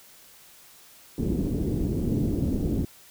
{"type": "low-pass noise", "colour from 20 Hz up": "white", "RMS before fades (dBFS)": -26, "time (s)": [1.18, 2.85], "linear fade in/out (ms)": 2, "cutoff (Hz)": 320, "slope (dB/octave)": 24, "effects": ["white hiss -52 dBFS RMS until 3.1 s"]}